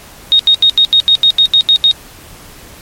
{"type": "tone bursts", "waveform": "sine", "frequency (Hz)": 3729, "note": "A#7", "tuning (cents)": 0, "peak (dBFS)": -4, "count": 11, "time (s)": [0.32, 1.913], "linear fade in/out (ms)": 0, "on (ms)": 73, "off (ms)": 79, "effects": ["pink hiss -36 dBFS RMS until 2.81 s", "MP3 64 kbps"]}